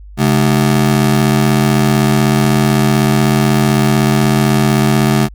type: ring-modulated tone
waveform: 35% pulse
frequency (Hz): 173.1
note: F3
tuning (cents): -15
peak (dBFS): -4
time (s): 0.17-5.29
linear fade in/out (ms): 50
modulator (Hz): 38
effects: added 50 Hz sine -31 dBFS peak until 5.34 s + MP3 96 kbps